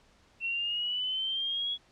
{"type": "linear sweep", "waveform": "sine", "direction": "up", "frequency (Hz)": [2700, 3366], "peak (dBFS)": -29, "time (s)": [0.4, 1.78], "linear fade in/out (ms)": 50, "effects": ["pink hiss -63 dBFS RMS until 1.91 s", "low-pass 6000 Hz 12 dB/octave"]}